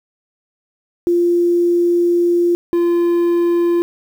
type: tone pair in turn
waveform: sine / triangle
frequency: 347.1 / 344.7 Hz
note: F4 / F4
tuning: -11 / -23 cents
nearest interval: unison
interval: 12 cents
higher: first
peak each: -11 / -10 dBFS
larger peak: second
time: 1.07-2.55 / 2.73-3.82 s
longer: first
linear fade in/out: 0 ms
effects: 7-bit